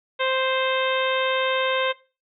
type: harmonic tone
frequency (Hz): 523.3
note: C5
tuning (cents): 0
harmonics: 1 / 2 / 3 / 4 / 5 / 6 / 7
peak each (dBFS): -24 / -27 / -29 / -30 / -31 / -32 / -32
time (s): 0.19-1.93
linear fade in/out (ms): 20
effects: noise-tail reverb RT60 0.3 s tail -18 dB re dry